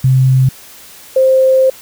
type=tone pair in turn; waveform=sine; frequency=130.7 / 524.8 Hz; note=C3 / C5; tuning=-1 / +5 cents; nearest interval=2 octaves; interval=2406 cents; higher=second; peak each=-6 dBFS; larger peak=neither; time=0.04-0.49 / 1.16-1.7 s; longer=second; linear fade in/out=5 ms; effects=white hiss -37 dBFS RMS until 1.81 s